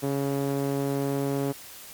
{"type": "tone with band-pass filter", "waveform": "sawtooth", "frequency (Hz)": 139.2, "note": "C#3", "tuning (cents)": 8, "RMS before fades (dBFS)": -27, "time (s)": [0.02, 1.53], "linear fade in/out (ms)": 20, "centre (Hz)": 390, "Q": 1.2, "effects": ["white hiss -44 dBFS RMS until 1.93 s", "MP3 96 kbps"]}